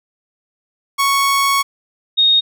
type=tone pair in turn; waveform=sawtooth / sine; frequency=1108.7 / 3720 Hz; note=C#6 / A#7; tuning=0 / -4 cents; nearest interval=octave + major sixth; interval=2096 cents; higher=second; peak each=-9 dBFS; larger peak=neither; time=0.98-1.63 / 2.17-2.41 s; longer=first; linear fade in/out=20 ms; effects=none